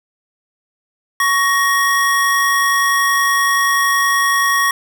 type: tone pair together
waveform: square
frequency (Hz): 1115 / 1875.2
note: C#6 / A#6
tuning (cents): +10 / +10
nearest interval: major sixth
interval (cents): 900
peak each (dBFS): -16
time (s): 1.2-4.71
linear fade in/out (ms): 2
effects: none